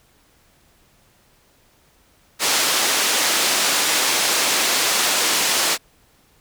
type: band-pass noise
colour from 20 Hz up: white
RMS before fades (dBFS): -19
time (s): 2.39-5.78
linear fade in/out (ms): 50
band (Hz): 280 to 7300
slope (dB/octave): 12
effects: pink hiss -57 dBFS RMS until 6.4 s